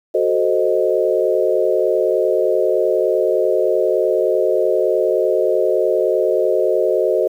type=chord; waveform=sine; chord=F# diminished seventh; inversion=none; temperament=equal; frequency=370 / 440 / 523.3 / 622.3 Hz; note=F#4 / A4 / C5 / Eb5; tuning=0 / 0 / 0 / 0 cents; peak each=-19 dBFS; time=0.14-7.28 s; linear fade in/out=10 ms; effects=8-bit